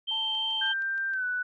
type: tone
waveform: sine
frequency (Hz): 3136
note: G7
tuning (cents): 0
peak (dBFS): -27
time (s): 0.07-0.74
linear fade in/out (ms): 20
type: tone with vibrato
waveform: triangle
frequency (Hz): 880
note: A5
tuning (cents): 0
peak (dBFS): -35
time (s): 0.11-0.72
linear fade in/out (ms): 5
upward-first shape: sine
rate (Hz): 3.3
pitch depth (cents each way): 12
type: click train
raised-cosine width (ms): 0.2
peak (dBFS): -36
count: 6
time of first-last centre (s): 0.35-1.136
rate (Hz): 6.36
type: tone with pitch glide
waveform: sine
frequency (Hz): 1575 to 1486.6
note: G6 to F#6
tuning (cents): +8 to +8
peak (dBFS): -27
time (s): 0.61-1.43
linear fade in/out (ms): 10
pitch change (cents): -100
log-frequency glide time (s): 1.11-1.25
effects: none